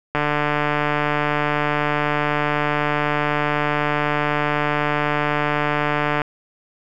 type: click train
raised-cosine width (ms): 0.5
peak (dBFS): -5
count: 899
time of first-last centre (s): 0.15-6.218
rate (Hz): 148
effects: none